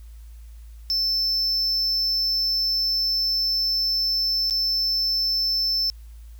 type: tone with dropouts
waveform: triangle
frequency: 5300 Hz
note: E8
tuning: 9 cents sharp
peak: -19 dBFS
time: 0.9-5.9 s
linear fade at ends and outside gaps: 0 ms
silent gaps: 4.499-4.508 s
effects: added 56 Hz sine -39 dBFS peak until 6.39 s + white hiss -60 dBFS RMS until 6.39 s